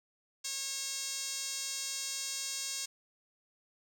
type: tone with band-pass filter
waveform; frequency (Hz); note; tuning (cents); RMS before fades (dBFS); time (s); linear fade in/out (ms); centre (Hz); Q
5% pulse; 544; C#5; -33; -38; 0.44-2.86; 10; 8000; 1.3
effects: 9-bit